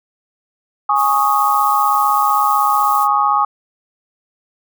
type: chord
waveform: sine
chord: Ab suspended fourth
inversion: none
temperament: equal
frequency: 830.6 / 1108.7 / 1244.5 Hz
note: Ab5 / Db6 / Eb6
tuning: 0 / 0 / 0 cents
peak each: -16 dBFS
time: 0.89-3.45 s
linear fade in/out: 5 ms
type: noise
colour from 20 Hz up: violet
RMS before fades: -28 dBFS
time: 0.95-3.08 s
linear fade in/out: 50 ms
effects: none